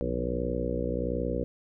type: harmonic tone with a mistuned harmonic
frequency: 61.3 Hz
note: B1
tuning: 12 cents flat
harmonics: 1 / 2 / 3 / 4 / 5 / 6 / 7 / 8 / 9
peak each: -34 / -39 / -37 / -36 / -37 / -39 / -38 / -33 / -37 dBFS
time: 0.01-1.44 s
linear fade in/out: 0 ms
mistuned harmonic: 3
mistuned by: -70 cents
effects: none